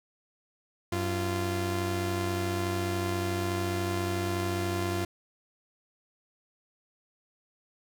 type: tone pair together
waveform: sawtooth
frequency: 94.1 / 345.8 Hz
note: F#2 / F4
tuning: +30 / -17 cents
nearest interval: octave + major seventh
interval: 2253 cents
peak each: -27 dBFS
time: 0.92-5.05 s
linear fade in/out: 5 ms
effects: none